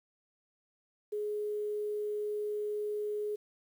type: tone with quantisation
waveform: sine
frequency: 419 Hz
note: G#4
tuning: 15 cents sharp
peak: -32 dBFS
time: 1.12-3.36 s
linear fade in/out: 10 ms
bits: 10
effects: none